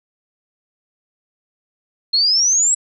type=exponential sweep; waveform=sine; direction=up; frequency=4186 to 7902 Hz; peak=-12 dBFS; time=2.13-2.75 s; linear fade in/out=10 ms; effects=none